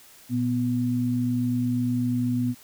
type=tone pair together; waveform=sine; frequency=118.63 / 246.9 Hz; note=A#2 / B3; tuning=+31 / 0 cents; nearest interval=octave + minor second; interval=1269 cents; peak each=-27 / -23 dBFS; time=0.29-2.55 s; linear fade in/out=50 ms; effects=white hiss -51 dBFS RMS until 2.63 s